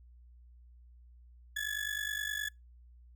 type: ring-modulated tone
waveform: 35% pulse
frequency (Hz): 1708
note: G#6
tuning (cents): +48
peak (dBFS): -29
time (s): 1.56-2.49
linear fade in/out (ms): 5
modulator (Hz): 24.8
effects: noise-tail reverb RT60 0.2 s tail -26 dB re dry + added 60 Hz sine -54 dBFS peak until 3.15 s